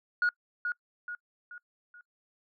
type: tone with echo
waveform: sine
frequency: 1445 Hz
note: F#6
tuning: 41 cents flat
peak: -21 dBFS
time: 0.22-0.29 s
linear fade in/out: 2 ms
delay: 430 ms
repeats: 4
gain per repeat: -7 dB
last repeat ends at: 2.01 s
effects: noise-tail reverb RT60 0.1 s tail -25 dB re dry + tanh soft clip ceiling -21 dBFS